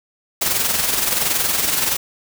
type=noise with amplitude modulation; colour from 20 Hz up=white; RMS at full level=-17 dBFS; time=0.41-1.97 s; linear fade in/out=10 ms; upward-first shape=sine; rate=21.3 Hz; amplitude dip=50%; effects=none